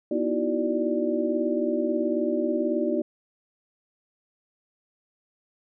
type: tone cluster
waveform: sine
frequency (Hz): 244.5 / 313 / 331.4 / 375.1 / 588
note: B3 / D#4 / E4 / F#4 / D5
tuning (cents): -17 / +10 / +9 / +24 / +2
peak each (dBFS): -29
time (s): 0.11-3.02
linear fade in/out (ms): 5
effects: none